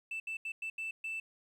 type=tone bursts at uneven times; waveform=sine; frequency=2650 Hz; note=E7; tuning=9 cents sharp; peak=-34 dBFS; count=6; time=0.11-0.2 / 0.27-0.37 / 0.45-0.52 / 0.62-0.7 / 0.78-0.91 / 1.04-1.2 s; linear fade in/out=5 ms; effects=tanh soft clip ceiling -34 dBFS + 11-bit